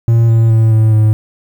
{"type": "tone with pitch steps", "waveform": "triangle", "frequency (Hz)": [115.5, 113.65, 111.82, 110.03, 108.26], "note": ["A#2", "A#2", "A2", "A2", "A2"], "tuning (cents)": [-16, -43, 28, 0, -28], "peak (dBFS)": -4, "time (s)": [0.08, 1.13], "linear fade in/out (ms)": 0, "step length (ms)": 210, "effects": ["7-bit"]}